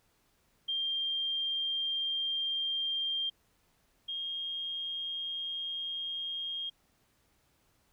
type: tone pair in turn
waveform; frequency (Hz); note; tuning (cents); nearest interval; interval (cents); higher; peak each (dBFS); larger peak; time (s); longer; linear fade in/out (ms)
sine; 3189 / 3235; G7 / G#7; +29 / -46; unison; 25; second; -30 / -34; first; 0.68-3.3 / 4.08-6.7; neither; 10
effects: pink hiss -71 dBFS RMS until 7.92 s